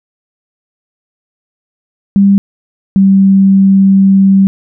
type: tone pair in turn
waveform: sine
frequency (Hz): 198.2 / 194.12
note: G3 / G3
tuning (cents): +19 / -17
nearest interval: unison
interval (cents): 36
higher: first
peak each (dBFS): -3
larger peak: neither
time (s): 2.16-2.38 / 2.96-4.47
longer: second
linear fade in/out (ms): 0
effects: none